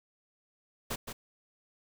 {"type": "noise with echo", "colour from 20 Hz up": "pink", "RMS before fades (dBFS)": -35, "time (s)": [0.9, 0.96], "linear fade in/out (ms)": 10, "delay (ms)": 170, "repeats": 1, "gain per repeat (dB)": -6, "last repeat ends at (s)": 1.13, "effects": []}